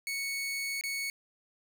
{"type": "tone with dropouts", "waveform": "sawtooth", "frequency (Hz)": 2217, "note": "C#7", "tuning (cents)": 0, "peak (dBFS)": -29, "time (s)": [0.07, 1.1], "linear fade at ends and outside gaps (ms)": 1, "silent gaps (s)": [0.811, 0.837], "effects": []}